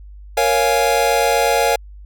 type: chord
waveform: square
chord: Bb minor seventh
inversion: none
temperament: equal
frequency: 466.2 / 554.4 / 698.5 / 830.6 Hz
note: Bb4 / Db5 / F5 / Ab5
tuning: 0 / 0 / 0 / 0 cents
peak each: -20 dBFS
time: 0.37-1.76 s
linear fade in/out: 5 ms
effects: added 50 Hz sine -35 dBFS peak until 2.05 s